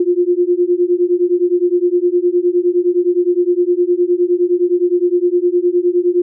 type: beating tone pair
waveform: sine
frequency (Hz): 349.2 / 358.9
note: F4 / F4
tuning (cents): 0 / +47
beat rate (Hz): 9.7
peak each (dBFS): -14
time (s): 0-6.22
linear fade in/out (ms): 5
effects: none